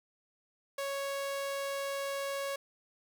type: tone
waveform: sawtooth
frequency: 554.4 Hz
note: C#5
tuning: in tune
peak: -30 dBFS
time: 0.78-2.56 s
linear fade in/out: 5 ms
effects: none